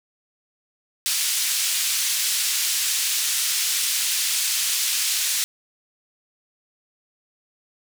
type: band-pass noise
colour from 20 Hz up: white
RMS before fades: -23 dBFS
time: 1.06-5.44 s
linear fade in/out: 0 ms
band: 2600 to 9700 Hz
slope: 12 dB/octave
effects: none